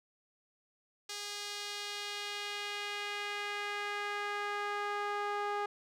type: tone with band-pass filter sweep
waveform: sawtooth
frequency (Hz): 410.6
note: G#4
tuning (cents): -20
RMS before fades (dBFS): -38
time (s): 1.09-5.66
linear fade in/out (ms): 5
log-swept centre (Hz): 5200 to 1000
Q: 1.2
effects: none